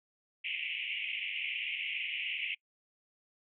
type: band-pass noise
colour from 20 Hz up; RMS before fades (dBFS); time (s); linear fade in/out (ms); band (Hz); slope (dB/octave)
white; -37; 0.44-2.55; 10; 2100 to 3000; 96
effects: noise-tail reverb RT60 0.1 s tail -26 dB re dry